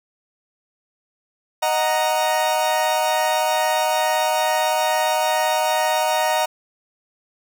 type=chord; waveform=40% pulse; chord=D# minor; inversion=none; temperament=equal; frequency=622.3 / 740 / 932.3 Hz; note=D#5 / F#5 / A#5; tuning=0 / 0 / 0 cents; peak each=-21 / -22 / -21 dBFS; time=1.62-6.46 s; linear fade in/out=10 ms; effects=none